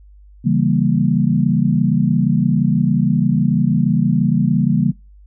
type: chord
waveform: sine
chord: C# diminished seventh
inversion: none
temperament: equal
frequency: 138.59 / 164.81 / 196 / 233.1 Hz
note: C#3 / E3 / G3 / Bb3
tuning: 0 / 0 / 0 / 0 cents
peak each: -18 dBFS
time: 0.44-4.92 s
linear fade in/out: 20 ms
effects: noise-tail reverb RT60 0.3 s tail -26 dB re dry + added 50 Hz sine -41 dBFS peak until 5.26 s